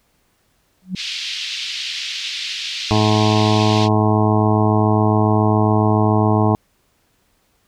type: tone with exponential growth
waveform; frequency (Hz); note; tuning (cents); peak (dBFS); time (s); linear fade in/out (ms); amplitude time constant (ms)
sine; 185; F#3; 0; -17; 0.82-0.95; 2; 27
type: band-pass noise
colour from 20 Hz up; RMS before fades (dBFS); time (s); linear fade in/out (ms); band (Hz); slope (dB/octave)
pink; -26; 0.95-3.89; 50; 2700 to 4700; 24
type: harmonic tone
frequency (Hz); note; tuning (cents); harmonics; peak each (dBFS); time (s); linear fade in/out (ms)
107.2; A2; -45; 1 / 2 / 3 / 4 / 6 / 7 / 8 / 9 / 10; -16 / -19 / -21 / -22 / -24 / -24 / -25 / -26 / -26; 2.91-6.55; 0
effects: pink hiss -62 dBFS RMS until 7.67 s